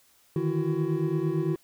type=tone cluster; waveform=triangle; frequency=151.2 / 160 / 335.4 / 372.6 Hz; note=D#3 / D#3 / E4 / F#4; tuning=-49 / +49 / +30 / +12 cents; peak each=-28 dBFS; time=0.36-1.56 s; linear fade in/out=2 ms; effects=white hiss -62 dBFS RMS until 1.63 s